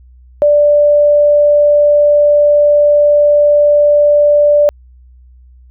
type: tone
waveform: sine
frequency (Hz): 587.3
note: D5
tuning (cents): 0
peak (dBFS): -5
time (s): 0.42-4.69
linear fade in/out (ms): 0
effects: added 62 Hz sine -38 dBFS peak until 5.7 s